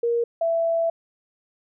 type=tone pair in turn; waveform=sine; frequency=470 / 664.7 Hz; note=A#4 / E5; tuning=+14 / +14 cents; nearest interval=tritone; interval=600 cents; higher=second; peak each=-19 dBFS; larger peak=neither; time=0.03-0.24 / 0.41-0.9 s; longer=second; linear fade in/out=5 ms; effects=none